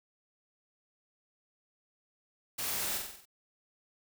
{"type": "noise with echo", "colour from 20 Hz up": "white", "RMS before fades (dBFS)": -36, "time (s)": [2.58, 2.98], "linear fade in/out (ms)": 10, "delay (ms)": 46, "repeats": 6, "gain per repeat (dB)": -4, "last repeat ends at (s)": 3.256, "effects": []}